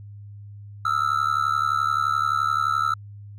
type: tone with amplitude modulation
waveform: triangle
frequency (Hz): 1318.5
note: E6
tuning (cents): 0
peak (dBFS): -14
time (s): 0.85-2.94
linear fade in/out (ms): 5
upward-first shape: sine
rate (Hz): 71.6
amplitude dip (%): 95
effects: added 102 Hz sine -38 dBFS peak until 3.38 s